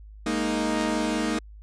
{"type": "chord", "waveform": "sawtooth", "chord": "Ab suspended second", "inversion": "none", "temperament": "equal", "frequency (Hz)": [207.7, 233.1, 311.1], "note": ["Ab3", "Bb3", "Eb4"], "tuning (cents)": [0, 0, 0], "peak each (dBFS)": [-27, -24, -23], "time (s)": [0.26, 1.39], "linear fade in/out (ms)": 5, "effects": ["added 52 Hz sine -42 dBFS peak until 1.62 s", "resampled to 22050 Hz"]}